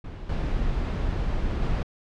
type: noise with level steps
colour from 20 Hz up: brown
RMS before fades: -36 / -26 / -24 dBFS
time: 0.04-1.83 s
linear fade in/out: 5 ms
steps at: 0.29 / 1.62 s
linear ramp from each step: 5 ms
effects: low-pass 4000 Hz 12 dB/octave